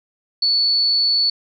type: tone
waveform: sine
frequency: 4444 Hz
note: C#8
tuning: 4 cents sharp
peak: -14 dBFS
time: 0.42-1.3 s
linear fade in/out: 5 ms
effects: none